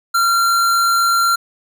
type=tone; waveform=square; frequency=1374 Hz; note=F6; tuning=29 cents flat; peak=-13 dBFS; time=0.14-1.36 s; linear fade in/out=10 ms; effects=none